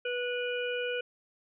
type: harmonic tone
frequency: 489.8 Hz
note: B4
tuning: 14 cents flat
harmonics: 1 / 3 / 5 / 6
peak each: -32 / -37 / -39 / -40 dBFS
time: 0.05-1.01 s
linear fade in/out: 5 ms
effects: none